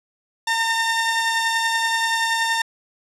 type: tone pair together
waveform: sawtooth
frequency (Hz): 912 / 1813.5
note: A#5 / A#6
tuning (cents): -38 / -48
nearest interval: octave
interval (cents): 1190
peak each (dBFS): -18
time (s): 0.47-2.62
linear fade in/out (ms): 5
effects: low-pass 9000 Hz 12 dB/octave